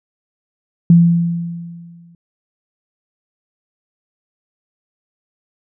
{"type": "tone with exponential decay", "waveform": "sine", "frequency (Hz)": 170.1, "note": "F3", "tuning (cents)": -45, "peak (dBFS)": -3, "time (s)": [0.9, 2.15], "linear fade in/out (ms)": 2, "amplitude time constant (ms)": 270, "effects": []}